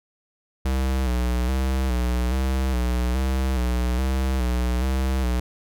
square tone with vibrato, 63.4 Hz, B1, 46 cents sharp, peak -21 dBFS, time 0.65-5.4 s, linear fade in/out 5 ms, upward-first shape square, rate 1.2 Hz, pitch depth 57 cents each way, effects none

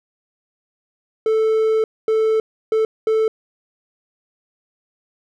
triangle tone bursts at uneven times, 440 Hz, A4, in tune, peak -12 dBFS, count 4, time 1.26-1.84 / 2.08-2.4 / 2.72-2.85 / 3.07-3.28 s, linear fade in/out 2 ms, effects none

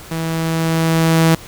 sawtooth tone with level ramp, 163 Hz, E3, 19 cents flat, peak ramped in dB -16 to -5 dBFS, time 0.11-1.35 s, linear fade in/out 5 ms, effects pink hiss -37 dBFS RMS until 1.47 s

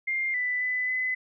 sine tone with pitch steps, 2110 / 1989 / 2002 / 2018 Hz, C7 / B6 / B6 / B6, +14 / +12 / +23 / +37 cents, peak -25 dBFS, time 0.07-1.15 s, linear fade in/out 10 ms, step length 270 ms, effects none

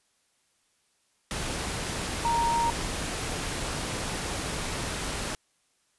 sine tone in noise, 932.3 Hz, A#5, in tune, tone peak -23 dBFS, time 2.25-2.7 s, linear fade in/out 0 ms, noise pink, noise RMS -32 dBFS, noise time 1.31-5.35 s, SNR +6 dB, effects white hiss -70 dBFS RMS until 5.98 s + resampled to 24000 Hz

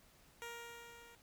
10% pulse tone with level ramp, 469.5 Hz, A#4, 12 cents sharp, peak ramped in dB -36 to -50 dBFS, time 0.42-1.15 s, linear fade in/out 0 ms, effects pink hiss -66 dBFS RMS until 1.22 s

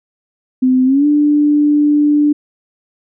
sine tone with pitch glide, 256.8 to 295 Hz, C4 to D4, -32 to +8 cents, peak -8 dBFS, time 0.62-2.33 s, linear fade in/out 10 ms, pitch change +240 cents, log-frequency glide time 0.85-1.06 s, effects none

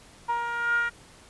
10% pulse tone with band-pass filter sweep, 472 Hz, A#4, 22 cents sharp, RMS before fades -27 dBFS, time 0.28-0.9 s, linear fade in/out 20 ms, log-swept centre 980 to 1600 Hz, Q 8.6, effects pink hiss -52 dBFS RMS until 1.29 s + resampled to 24000 Hz

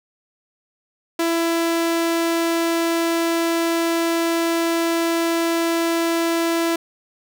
sawtooth tone, 333.8 Hz, E4, 22 cents sharp, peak -14 dBFS, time 1.19-6.76 s, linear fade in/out 5 ms, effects none

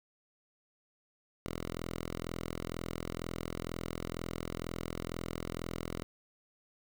5% pulse tone, 42.1 Hz, E1, 37 cents sharp, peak -26 dBFS, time 1.46-6.03 s, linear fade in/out 0 ms, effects 11-bit

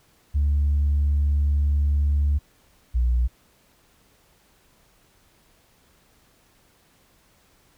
sine tone pair in turn, 72.3 / 60.37 Hz, D2 / B1, -27 / -39 cents, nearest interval minor third, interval 312 cents, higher first, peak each -16 / -16 dBFS, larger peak neither, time 0.34-2.39 / 2.94-3.28 s, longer first, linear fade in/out 20 ms, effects tanh soft clip ceiling -15 dBFS + pink hiss -60 dBFS RMS until 7.77 s

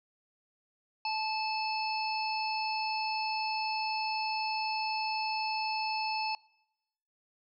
harmonic tone, 872 Hz, A5, 16 cents flat, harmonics 1 / 3 / 5 / 6, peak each -32 / -37 / -39 / -40 dBFS, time 1.05-6.35 s, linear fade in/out 2 ms, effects noise-tail reverb RT60 0.9 s tail -24 dB re dry

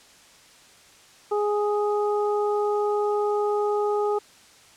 harmonic tone, 415.3 Hz, G#4, in tune, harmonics 1 / 2 / 3, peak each -22 / -28 / -32 dBFS, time 1.31-4.19 s, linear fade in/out 10 ms, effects white hiss -52 dBFS RMS until 4.76 s + low-pass 8000 Hz 12 dB/octave

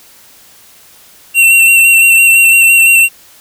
square tone with vibrato, 2721 Hz, F7, 46 cents flat, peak -4 dBFS, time 1.34-3.09 s, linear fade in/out 50 ms, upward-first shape square, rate 5.9 Hz, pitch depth 17 cents each way, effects white hiss -41 dBFS RMS until 3.4 s

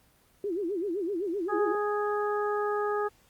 sine tone with vibrato, 370 Hz, F#4, in tune, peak -28 dBFS, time 0.44-1.75 s, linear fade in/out 2 ms, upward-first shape sine, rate 7.8 Hz, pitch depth 220 cents each way
harmonic tone, 415.3 Hz, G#4, in tune, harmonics 1 / 2 / 3 / 4, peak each -28 / -34 / -33 / -39 dBFS, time 1.48-3.09 s, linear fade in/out 20 ms
effects pink hiss -63 dBFS RMS until 3.29 s + Opus 24 kbps

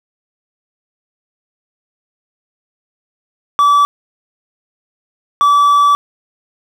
triangle tone bursts at uneven times, 1153 Hz, D6, 32 cents flat, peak -5 dBFS, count 2, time 3.59-3.85 / 5.41-5.95 s, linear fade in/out 0 ms, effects none

